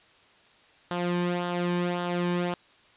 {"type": "tone with flanger", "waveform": "sawtooth", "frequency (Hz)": 176.1, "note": "F3", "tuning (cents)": 15, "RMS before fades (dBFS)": -28, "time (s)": [0.91, 2.54], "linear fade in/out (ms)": 0, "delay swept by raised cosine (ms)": [0.42, 1.52], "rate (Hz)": 1.8, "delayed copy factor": -0.6, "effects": ["white hiss -58 dBFS RMS until 2.96 s", "resampled to 8000 Hz"]}